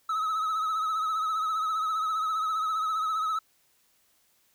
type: tone with vibrato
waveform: triangle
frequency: 1285 Hz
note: E6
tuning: 45 cents flat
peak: -24 dBFS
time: 0.09-3.39 s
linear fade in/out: 5 ms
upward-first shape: triangle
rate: 15 Hz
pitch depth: 59 cents each way
effects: white hiss -67 dBFS RMS until 4.54 s